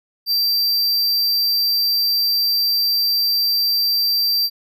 square tone, 4696 Hz, D8, 1 cent flat, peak -16 dBFS, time 0.26-4.5 s, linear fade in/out 50 ms, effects none

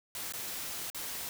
white noise with dropouts, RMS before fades -39 dBFS, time 0.15-1.29 s, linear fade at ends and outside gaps 1 ms, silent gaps 0.323-0.336 / 0.901-0.946 s, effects none

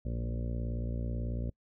harmonic tone with a mistuned harmonic, 58.27 Hz, A#1, in tune, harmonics 1 / 2 / 3 / 4 / 5 / 6 / 7 / 8 / 9 / 10, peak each -34 / -37 / -46 / -42 / -49 / -52 / -53 / -53 / -51 / -51 dBFS, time 0.05-1.5 s, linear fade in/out 5 ms, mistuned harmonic 3, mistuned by +21 cents, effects noise-tail reverb RT60 0.1 s tail -25 dB re dry

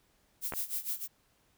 violet noise with tremolo, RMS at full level -33 dBFS, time 0.41-1.08 s, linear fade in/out 50 ms, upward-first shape sine, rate 6.5 Hz, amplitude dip 85%
clicks, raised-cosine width 0.5 ms, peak -21 dBFS, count 2, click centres 0.523 / 0.537 s
effects pink hiss -70 dBFS RMS until 1.57 s

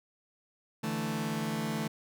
sawtooth chord, D suspended second, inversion none, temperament just, 146.83 / 165.19 / 220.2 Hz, D3 / E3 / A3, 0 / +4 / +2 cents, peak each -34 / -33 / -29 dBFS, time 0.83-1.88 s, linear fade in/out 10 ms, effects none

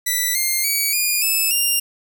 5% pulse tone with pitch steps, 1975.5 / 2117 / 2269 / 2432 / 2607 / 2794 Hz, B6 / C7 / C#7 / D#7 / E7 / F7, 0 / +20 / +40 / -40 / -20 / 0 cents, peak -8 dBFS, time 0.06-1.8 s, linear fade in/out 10 ms, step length 290 ms, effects none

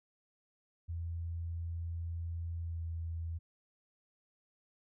sine tone with pitch glide, 84.1 to 82.85 Hz, E2 to E2, +35 to +9 cents, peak -36 dBFS, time 0.88-3.39 s, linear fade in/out 20 ms, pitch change -26 cents, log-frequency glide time 2.62-2.82 s, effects none

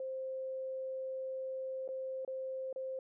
sine tone with dropouts, 525 Hz, C5, 6 cents sharp, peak -37 dBFS, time 0-2.99 s, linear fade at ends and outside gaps 2 ms, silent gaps 1.878-1.888 / 2.249-2.277 / 2.728-2.76 s, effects none

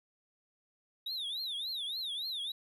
triangle tone with vibrato, 3729 Hz, A#7, in tune, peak -34 dBFS, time 1.06-2.52 s, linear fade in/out 5 ms, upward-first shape triangle, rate 3.5 Hz, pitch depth 250 cents each way, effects none

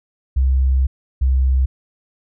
sine tone pair in turn, 65.7 / 65.33 Hz, C2 / C2, +8 / -2 cents, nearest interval unison, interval 10 cents, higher first, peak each -12 dBFS, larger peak neither, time 0.36-0.87 / 1.21-1.66 s, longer first, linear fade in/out 10 ms, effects none

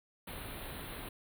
pink band-stop noise, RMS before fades -44 dBFS, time 0.27-1.09 s, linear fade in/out 5 ms, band 4200 to 9000 Hz, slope 96 dB/octave, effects none

